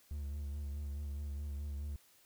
triangle tone with vibrato, 72.1 Hz, D2, 31 cents flat, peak -36 dBFS, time 0.11-1.96 s, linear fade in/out 0 ms, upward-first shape sine, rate 4.7 Hz, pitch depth 43 cents each way, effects white hiss -66 dBFS RMS until 2.25 s

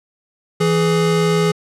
square tone pair together, 166 / 418.3 Hz, E3 / G#4, +12 / +12 cents, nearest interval octave + major third, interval 1600 cents, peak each -17 dBFS, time 0.6-1.52 s, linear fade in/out 10 ms, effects low-pass 9000 Hz 12 dB/octave

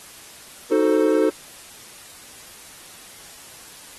triangle chord, D# diminished seventh, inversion none, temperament equal, 311.1 / 370 / 440 / 523.3 Hz, D#4 / F#4 / A4 / C5, 0 / 0 / 0 / 0 cents, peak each -18 / -21 / -17 / -21 dBFS, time 0.71-1.3 s, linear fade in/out 10 ms, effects white hiss -43 dBFS RMS until 3.98 s + AAC 32 kbps

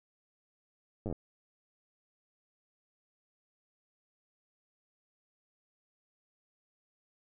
slowing click train, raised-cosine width 2 ms, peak -24 dBFS, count 7, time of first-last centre 1.06-1.126 s, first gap 9 ms, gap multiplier 1.08, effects none

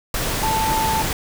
sine tone in noise, 883 Hz, A5, 6 cents sharp, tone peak -19 dBFS, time 0.43-1.02 s, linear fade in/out 2 ms, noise pink, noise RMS -23 dBFS, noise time 0.14-1.13 s, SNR +1 dB, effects none

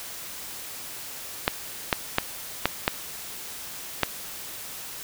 clicks, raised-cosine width 0.3 ms, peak -3 dBFS, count 6, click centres 1.479 / 1.928 / 2.184 / 2.656 / 2.879 / 4.033 s, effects white hiss -38 dBFS RMS until 5.03 s

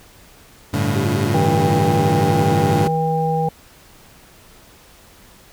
25% pulse chord, G suspended second, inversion none, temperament equal with one note detuned, 98 / 110 / 143.06 Hz, G2 / A2 / D3, 0 / 0 / -45 cents, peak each -18 / -18 / -18 dBFS, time 0.73-2.88 s, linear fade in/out 10 ms
sine tone with vibrato, 370 Hz, F#4, in tune, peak -24 dBFS, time 0.95-2.88 s, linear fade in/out 5 ms, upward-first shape square, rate 4.8 Hz, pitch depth 86 cents each way
harmonic tone, 160.2 Hz, E3, 49 cents flat, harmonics 1 / 3 / 5, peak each -20 / -22 / -20 dBFS, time 1.34-3.49 s, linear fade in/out 5 ms
effects pink hiss -47 dBFS RMS until 5.52 s

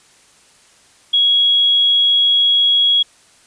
sine tone, 3322 Hz, G#7, in tune, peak -10 dBFS, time 1.13-3.03 s, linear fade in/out 10 ms, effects white hiss -50 dBFS RMS until 3.46 s + resampled to 22050 Hz

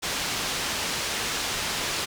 white low-pass noise, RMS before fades -29 dBFS, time 0.02-2.06 s, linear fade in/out 20 ms, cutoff 5500 Hz, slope 12 dB/octave, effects none

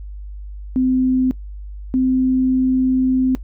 sine tone pair in turn, 257.2 / 258.4 Hz, C4 / C4, -30 / -21 cents, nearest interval unison, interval 9 cents, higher second, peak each -13 dBFS, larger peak neither, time 0.76-1.31 / 1.94-3.35 s, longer second, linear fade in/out 0 ms, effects noise-tail reverb RT60 0.1 s tail -19 dB re dry + added 50 Hz sine -29 dBFS peak until 3.43 s

